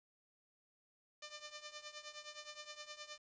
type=tone with tremolo; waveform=5% pulse; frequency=599 Hz; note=D5; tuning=34 cents sharp; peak=-34 dBFS; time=1.22-3.18 s; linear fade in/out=5 ms; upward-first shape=triangle; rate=9.6 Hz; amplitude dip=85%; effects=resampled to 16000 Hz + 12-bit